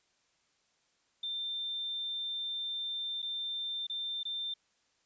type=tone with dropouts; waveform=sine; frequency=3580 Hz; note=A7; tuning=29 cents sharp; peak=-34 dBFS; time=1.23-4.54 s; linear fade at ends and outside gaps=5 ms; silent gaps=3.22-3.226 / 3.869-3.897 / 4.232-4.252 s; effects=white hiss -73 dBFS RMS until 5.05 s + resampled to 16000 Hz